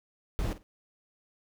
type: noise with echo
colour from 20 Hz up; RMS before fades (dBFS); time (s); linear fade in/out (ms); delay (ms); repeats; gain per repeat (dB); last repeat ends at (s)
brown; -30; 0.39-0.53; 0; 50; 2; -14; 0.63
effects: none